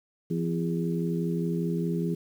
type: harmonic tone with a mistuned harmonic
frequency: 84.9 Hz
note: F2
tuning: 48 cents flat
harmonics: 2 / 3 / 4 / 5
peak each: -27 / -35 / -34 / -34 dBFS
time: 0.3-2.15 s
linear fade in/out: 10 ms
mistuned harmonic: 5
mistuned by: -53 cents
effects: 9-bit